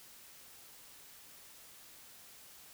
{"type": "silence", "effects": ["white hiss -56 dBFS RMS until 2.73 s"]}